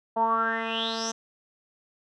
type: tone with low-pass filter sweep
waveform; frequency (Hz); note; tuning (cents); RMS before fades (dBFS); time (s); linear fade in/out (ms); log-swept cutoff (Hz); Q
10% pulse; 225.9; A3; +46; -27; 0.16-1.12; 10; 790 to 6500; 9.3
effects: none